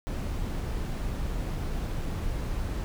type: noise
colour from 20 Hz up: brown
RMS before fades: -31 dBFS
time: 0.07-2.84 s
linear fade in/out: 0 ms
effects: none